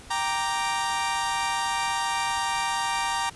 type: chord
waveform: sawtooth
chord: G minor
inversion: none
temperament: equal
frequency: 784 / 932.3 / 1174.7 Hz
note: G5 / Bb5 / D6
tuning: 0 / 0 / 0 cents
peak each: -27 / -23 / -28 dBFS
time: 0.1-3.3 s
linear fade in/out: 10 ms
effects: pink hiss -47 dBFS RMS until 3.35 s + resampled to 24000 Hz